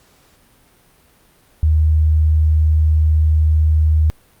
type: tone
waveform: sine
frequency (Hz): 77.78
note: D#2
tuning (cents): 0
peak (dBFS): -10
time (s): 1.63-4.1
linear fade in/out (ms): 0
effects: pink hiss -53 dBFS RMS until 4.4 s + Opus 48 kbps